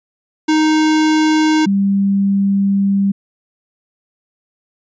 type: tone pair in turn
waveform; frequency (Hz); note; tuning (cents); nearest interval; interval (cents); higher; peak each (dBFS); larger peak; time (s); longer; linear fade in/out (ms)
square / sine; 311.1 / 197.63; D#4 / G3; 0 / +14; minor sixth; 786; first; -11; neither; 0.48-1.66 / 1.66-3.12; second; 10
effects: resampled to 16000 Hz